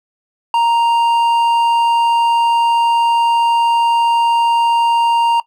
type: tone with hard clipping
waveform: triangle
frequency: 932.3 Hz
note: A#5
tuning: in tune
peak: -12 dBFS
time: 0.54-5.4 s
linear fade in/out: 2 ms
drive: 10 dB
effects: noise-tail reverb RT60 0.1 s tail -18 dB re dry